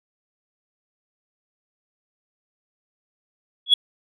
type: tone with exponential growth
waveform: sine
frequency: 3364 Hz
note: G#7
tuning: 22 cents sharp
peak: -5 dBFS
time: 3.66-3.74 s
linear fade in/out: 5 ms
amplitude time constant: 16 ms
effects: tanh soft clip ceiling -6 dBFS